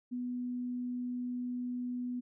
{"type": "tone", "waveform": "sine", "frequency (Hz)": 246.9, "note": "B3", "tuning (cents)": 0, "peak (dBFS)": -34, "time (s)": [0.11, 2.21], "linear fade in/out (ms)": 20, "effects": []}